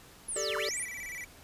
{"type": "linear two-way sweep", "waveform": "sine", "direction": "down then up", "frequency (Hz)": [10720, 924, 10720], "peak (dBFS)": -33, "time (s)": [0.28, 0.85], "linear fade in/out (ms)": 10, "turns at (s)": 0.57}
{"type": "chord", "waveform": "square", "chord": "G suspended second", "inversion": "none", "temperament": "just", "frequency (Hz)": [392, 441, 588], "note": ["G4", "A4", "D5"], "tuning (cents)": [0, 4, 2], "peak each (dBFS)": [-39, -38, -37], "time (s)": [0.36, 0.69], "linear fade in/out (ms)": 2}
{"type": "tone with vibrato", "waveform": "square", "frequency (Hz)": 2129, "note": "C7", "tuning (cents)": 30, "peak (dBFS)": -39, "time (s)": [0.59, 1.25], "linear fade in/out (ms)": 10, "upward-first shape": "square", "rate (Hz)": 17, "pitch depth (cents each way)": 140}
{"effects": ["pink hiss -54 dBFS RMS until 1.43 s", "resampled to 32000 Hz"]}